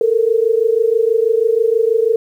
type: tone pair together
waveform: sine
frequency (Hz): 440 / 466.2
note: A4 / A#4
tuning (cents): 0 / 0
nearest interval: minor second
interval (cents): 100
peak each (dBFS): -14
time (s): 0.01-2.16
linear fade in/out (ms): 2
effects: 8-bit